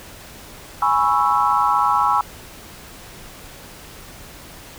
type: chord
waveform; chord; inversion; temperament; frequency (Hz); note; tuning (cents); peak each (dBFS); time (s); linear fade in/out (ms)
sine; C# minor seventh; second; equal with one note detuned; 830.6 / 987.8 / 1103.6 / 1318.5; G#5 / B5 / C#6 / E6; 0 / 0 / -8 / 0; -20; 0.82-2.21; 2
effects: pink hiss -40 dBFS RMS until 4.78 s